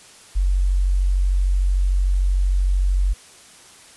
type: tone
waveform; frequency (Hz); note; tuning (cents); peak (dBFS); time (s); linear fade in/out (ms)
sine; 46.62; F#1; +14; -15; 0.35-3.14; 20
effects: white hiss -46 dBFS RMS until 3.96 s + resampled to 24000 Hz